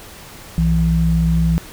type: tone pair together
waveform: sine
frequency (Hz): 61.74 / 164.83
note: B1 / E3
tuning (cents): 0 / 0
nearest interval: octave + perfect fourth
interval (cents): 1700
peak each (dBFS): -17 / -14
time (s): 0.58-1.58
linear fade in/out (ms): 0
effects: pink hiss -38 dBFS RMS until 1.72 s